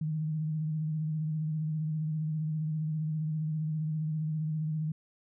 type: tone with vibrato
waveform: sine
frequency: 155.56 Hz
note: D#3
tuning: in tune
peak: -29 dBFS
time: 0.01-4.92 s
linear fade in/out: 5 ms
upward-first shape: sine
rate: 15 Hz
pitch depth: 38 cents each way
effects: none